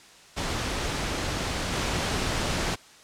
pink noise with level steps, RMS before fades -29 / -27 dBFS, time 0.36-2.76 s, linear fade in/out 20 ms, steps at 1.72 s, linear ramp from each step 20 ms, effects white hiss -51 dBFS RMS until 3.03 s + low-pass 7000 Hz 12 dB/octave

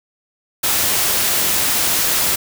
white noise, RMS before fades -17 dBFS, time 0.63-2.36 s, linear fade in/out 10 ms, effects none

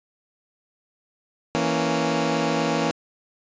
15% pulse chord, A# diminished, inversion second, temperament equal, 164.81 / 233.1 / 277.2 Hz, E3 / A#3 / C#4, 0 / 0 / 0 cents, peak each -19 dBFS, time 1.55-2.91 s, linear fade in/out 0 ms, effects resampled to 16000 Hz

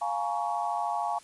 sine chord, Bb minor seventh, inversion second, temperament just, 699.2 / 839.1 / 932.3 / 1118.8 Hz, F5 / Ab5 / Bb5 / Db6, +2 / +18 / 0 / +16 cents, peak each -32 / -31 / -35 / -35 dBFS, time 0.01-1.19 s, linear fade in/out 10 ms, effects white hiss -54 dBFS RMS until 1.23 s + resampled to 24000 Hz

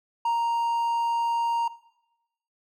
triangle tone, 932.3 Hz, A#5, in tune, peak -20 dBFS, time 0.25-1.68 s, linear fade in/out 5 ms, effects noise-tail reverb RT60 0.9 s tail -18 dB re dry

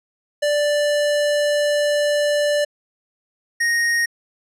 square tone pair in turn, 587.3 / 1864.6 Hz, D5 / A#6, 0 / 0 cents, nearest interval octave + minor sixth, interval 2000 cents, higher second, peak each -17 dBFS, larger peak neither, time 0.42-2.65 / 3.6-4.06 s, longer first, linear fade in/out 10 ms, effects low-pass 10000 Hz 12 dB/octave

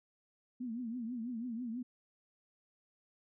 sine tone with vibrato, 237.1 Hz, A#3, 30 cents sharp, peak -37 dBFS, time 0.6-1.83 s, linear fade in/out 10 ms, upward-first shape triangle, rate 6.1 Hz, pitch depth 150 cents each way, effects none

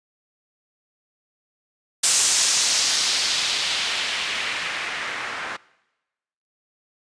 blue noise with low-pass filter sweep, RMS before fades -23 dBFS, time 2.03-5.57 s, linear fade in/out 10 ms, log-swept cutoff 7700 to 1500 Hz, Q 1.5, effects noise-tail reverb RT60 1.0 s tail -22 dB re dry + resampled to 22050 Hz

